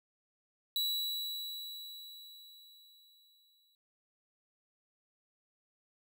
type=tone with exponential decay; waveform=45% pulse; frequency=3926 Hz; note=B7; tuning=11 cents flat; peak=-30 dBFS; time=0.76-3.75 s; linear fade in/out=1 ms; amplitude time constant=650 ms; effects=none